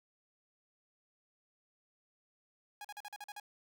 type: tone bursts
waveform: sawtooth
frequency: 827 Hz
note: G#5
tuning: 8 cents flat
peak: -40 dBFS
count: 8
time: 2.81-3.399 s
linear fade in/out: 2 ms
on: 36 ms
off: 43 ms
effects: none